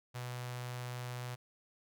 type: tone with notch filter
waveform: sawtooth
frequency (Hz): 123.47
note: B2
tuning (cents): 0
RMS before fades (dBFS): -42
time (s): 0.14-1.36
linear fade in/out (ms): 20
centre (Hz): 280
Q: 0.66
effects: none